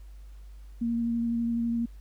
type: tone with vibrato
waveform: sine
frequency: 233.1 Hz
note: A#3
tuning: in tune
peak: -25 dBFS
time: 0.81-1.86 s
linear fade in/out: 10 ms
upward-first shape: sine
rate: 12 Hz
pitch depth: 13 cents each way
effects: added 50 Hz sine -43 dBFS peak until 2 s + pink hiss -65 dBFS RMS until 2 s